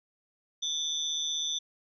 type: tone cluster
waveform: sine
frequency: 3464 / 3620 / 6000 Hz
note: A7 / A7 / F#8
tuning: -28 / +48 / +23 cents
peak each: -32 / -35 / -35 dBFS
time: 0.62-1.59 s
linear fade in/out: 10 ms
effects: none